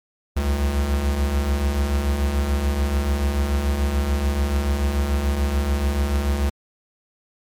square beating tone pair, 64.6 / 71.5 Hz, C2 / D2, -21 / -46 cents, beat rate 6.9 Hz, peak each -27 / -20 dBFS, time 0.36-6.5 s, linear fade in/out 10 ms, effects MP3 96 kbps

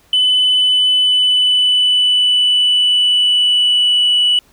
sine tone with pitch glide, 3007 to 2954 Hz, F#7 to F#7, +27 to -3 cents, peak -8 dBFS, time 0.13-4.39 s, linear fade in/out 2 ms, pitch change -30 cents, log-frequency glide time 0.48-4.12 s, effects tanh soft clip ceiling -7 dBFS + pink hiss -52 dBFS RMS until 4.52 s

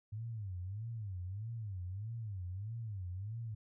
sine tone with vibrato, 101.9 Hz, G#2, 32 cents flat, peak -39 dBFS, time 0.12-3.55 s, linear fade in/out 10 ms, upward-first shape sine, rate 1.6 Hz, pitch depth 230 cents each way, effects none

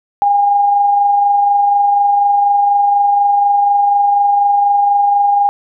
sine tone with amplitude modulation, 811 Hz, G#5, 41 cents flat, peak -7 dBFS, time 0.22-5.49 s, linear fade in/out 0 ms, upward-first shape sine, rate 24.1 Hz, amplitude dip 30%, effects none

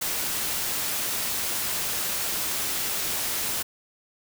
white noise, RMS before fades -28 dBFS, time 0.01-3.63 s, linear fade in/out 10 ms, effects none

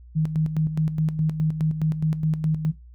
sine tone with tremolo, 156.5 Hz, D#3, 10 cents sharp, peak -18 dBFS, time 0.15-2.72 s, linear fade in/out 20 ms, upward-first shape square, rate 4.8 Hz, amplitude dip 60%, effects noise-tail reverb RT60 0.2 s tail -17 dB re dry + added 60 Hz sine -43 dBFS peak until 2.94 s

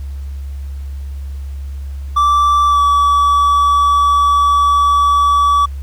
triangle tone with pitch glide, 1165 to 1146.3 Hz, D6 to D6, -14 to -42 cents, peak -7 dBFS, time 2.16-5.66 s, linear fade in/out 10 ms, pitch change -28 cents, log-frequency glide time 2.67-2.81 s, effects added 69 Hz sine -22 dBFS peak until 5.82 s + pink hiss -48 dBFS RMS until 5.82 s

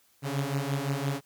sawtooth beating tone pair, 136.4 / 142.2 Hz, C#3 / C#3, -28 / +45 cents, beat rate 5.8 Hz, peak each -27 dBFS, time 0.22-1.21 s, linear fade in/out 50 ms, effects white hiss -65 dBFS RMS until 1.25 s

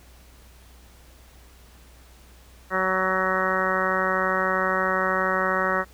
harmonic tone, 187.4 Hz, F#3, 22 cents sharp, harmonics 1 / 2 / 3 / 4 / 5 / 6 / 7 / 8 / 9 / 10, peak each -33 / -31 / -28 / -34 / -33 / -28 / -28 / -30 / -34 / -28 dBFS, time 2.7-5.85 s, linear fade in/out 50 ms, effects added 61 Hz sine -49 dBFS peak until 5.93 s + pink hiss -54 dBFS RMS until 5.93 s

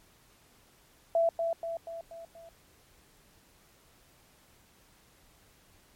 sine tone with echo, 667 Hz, E5, 20 cents sharp, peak -22 dBFS, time 1.15-1.29 s, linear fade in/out 2 ms, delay 240 ms, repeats 5, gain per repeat -5 dB, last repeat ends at 2.49 s, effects pink hiss -62 dBFS RMS until 5.95 s + MP3 64 kbps

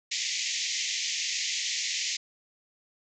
white band-pass noise, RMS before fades -31 dBFS, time 0.11-2.17 s, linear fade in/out 10 ms, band 1900 to 7100 Hz, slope 96 dB/octave, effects none

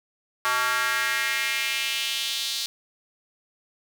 square tone with high-pass filter sweep, 125.5 Hz, B2, 28 cents sharp, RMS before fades -26 dBFS, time 0.45-2.66 s, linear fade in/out 0 ms, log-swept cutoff 1200 to 4100 Hz, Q 2.6, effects none

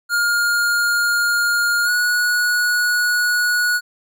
square tone with pitch glide, 1416 to 1460 Hz, F6 to F#6, +23 to -24 cents, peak -16 dBFS, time 0.09-3.81 s, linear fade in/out 50 ms, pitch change +53 cents, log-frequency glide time 1.84-1.9 s, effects none

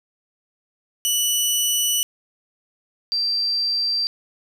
15% pulse / sine tone pair in turn, 2960 / 4699 Hz, F#7 / D8, 0 / 0 cents, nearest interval minor sixth, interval 800 cents, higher second, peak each -11 / -19 dBFS, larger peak first, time 1.05-2.03 / 3.12-4.07 s, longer first, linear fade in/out 0 ms, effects 8-bit

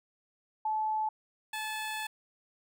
sine / 15% pulse tone pair in turn, 866 / 866 Hz, A5 / A5, -28 / -28 cents, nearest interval unison, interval 0 cents, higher neither, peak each -28 dBFS, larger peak neither, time 0.65-1.09 / 1.53-2.07 s, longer second, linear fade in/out 5 ms, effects none

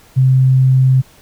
sine tone, 130.81 Hz, C3, in tune, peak -7 dBFS, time 0.16-1.02 s, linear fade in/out 20 ms, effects pink hiss -46 dBFS RMS until 1.21 s

